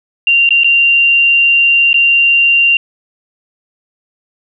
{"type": "tone with dropouts", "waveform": "sine", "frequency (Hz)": 2773, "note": "F7", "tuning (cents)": -13, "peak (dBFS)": -6, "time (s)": [0.27, 2.77], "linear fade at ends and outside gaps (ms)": 2, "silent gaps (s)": [[0.491, 0.506], [0.635, 0.644], [1.931, 1.942]], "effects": []}